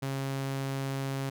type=tone; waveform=sawtooth; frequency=135.9 Hz; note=C#3; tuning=34 cents flat; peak=-27 dBFS; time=0.02-1.3 s; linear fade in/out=10 ms; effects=none